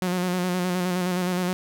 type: tone with vibrato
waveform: sawtooth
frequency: 180.6 Hz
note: F#3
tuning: 42 cents flat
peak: -19 dBFS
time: 0.02-1.53 s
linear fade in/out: 0 ms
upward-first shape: square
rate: 9.6 Hz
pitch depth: 31 cents each way
effects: none

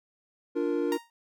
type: chord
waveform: triangle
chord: Bb major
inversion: first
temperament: equal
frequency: 293.7 / 349.2 / 466.2 Hz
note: D4 / F4 / Bb4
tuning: 0 / 0 / 0 cents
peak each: -28 dBFS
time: 0.55-0.98 s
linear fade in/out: 20 ms
type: tone with exponential decay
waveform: sawtooth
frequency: 932.3 Hz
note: A#5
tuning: in tune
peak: -25 dBFS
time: 0.92-1.1 s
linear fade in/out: 1 ms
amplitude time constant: 39 ms
effects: none

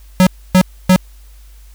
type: tone bursts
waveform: square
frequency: 185 Hz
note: F#3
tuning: in tune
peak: -6 dBFS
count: 3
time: 0.2-0.961 s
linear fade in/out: 0 ms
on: 67 ms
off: 280 ms
effects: added 50 Hz sine -37 dBFS peak until 1.74 s + white hiss -51 dBFS RMS until 1.74 s

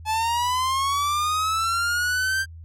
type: linear sweep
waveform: 45% pulse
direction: up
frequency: 858 to 1583 Hz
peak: -21 dBFS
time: 0.05-2.46 s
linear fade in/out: 50 ms
effects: added 82 Hz sine -38 dBFS peak until 2.64 s + low-pass 12000 Hz 12 dB/octave

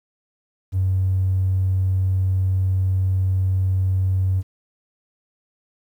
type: tone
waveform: triangle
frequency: 94 Hz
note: F#2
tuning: 28 cents sharp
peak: -13 dBFS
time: 0.72-4.43 s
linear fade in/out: 50 ms
effects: tanh soft clip ceiling -14 dBFS + 9-bit

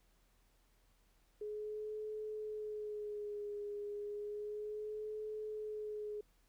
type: tone with vibrato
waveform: sine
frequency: 420.2 Hz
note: G#4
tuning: 20 cents sharp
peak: -40 dBFS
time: 1.41-6.21 s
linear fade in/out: 5 ms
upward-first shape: sine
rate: 0.32 Hz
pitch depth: 36 cents each way
effects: added 40 Hz sine -70 dBFS peak until 6.48 s + pink hiss -75 dBFS RMS until 6.48 s

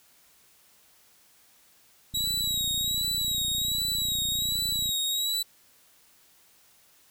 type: click train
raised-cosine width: 5 ms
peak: -29 dBFS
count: 83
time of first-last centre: 2.14-4.892 s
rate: 29.8 Hz
type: tone with vibrato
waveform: sawtooth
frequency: 3854 Hz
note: B7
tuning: 43 cents flat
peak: -23 dBFS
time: 2.14-5.43 s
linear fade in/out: 10 ms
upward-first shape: sine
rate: 1.3 Hz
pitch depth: 48 cents each way
effects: white hiss -60 dBFS RMS until 7.1 s

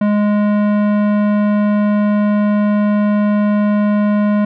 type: tone with tanh clipping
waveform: sine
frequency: 207.7 Hz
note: G#3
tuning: in tune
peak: -13 dBFS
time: 0.01-4.45 s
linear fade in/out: 5 ms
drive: 16 dB
effects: none

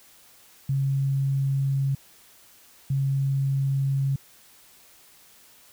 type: tone pair in turn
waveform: sine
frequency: 136.7 / 136.7 Hz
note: C#3 / C#3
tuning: -24 / -24 cents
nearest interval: unison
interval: 0 cents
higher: neither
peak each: -21 dBFS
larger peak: neither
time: 0.69-1.95 / 2.9-4.16 s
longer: neither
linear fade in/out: 5 ms
effects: white hiss -54 dBFS RMS until 5.72 s

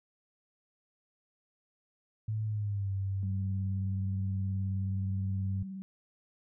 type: tone with pitch glide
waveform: sine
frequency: 108.5 to 97.22 Hz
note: A2 to G2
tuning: -24 to -14 cents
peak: -30 dBFS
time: 2.28-5.63 s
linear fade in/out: 5 ms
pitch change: -190 cents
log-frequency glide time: 2.45-2.91 s
type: tone with vibrato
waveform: sine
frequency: 191.6 Hz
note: G3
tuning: 39 cents flat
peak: -38 dBFS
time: 3.23-5.82 s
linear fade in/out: 0 ms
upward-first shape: triangle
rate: 19 Hz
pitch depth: 41 cents each way
effects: none

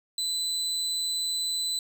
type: tone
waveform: 30% pulse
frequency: 4008 Hz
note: B7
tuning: 25 cents sharp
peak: -24 dBFS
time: 0.18-1.79 s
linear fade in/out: 2 ms
effects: none

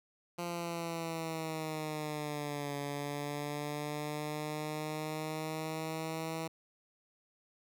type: linear two-way sweep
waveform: 10% pulse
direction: down then up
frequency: 173.9 to 142.6 to 162.4 Hz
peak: -28 dBFS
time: 0.38-6.48 s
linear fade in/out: 10 ms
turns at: 2.76 s
effects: none

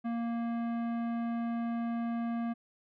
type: tone with tanh clipping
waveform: sine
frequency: 233.1 Hz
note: A#3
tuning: in tune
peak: -33 dBFS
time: 0.04-2.54 s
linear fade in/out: 20 ms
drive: 15 dB
effects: none

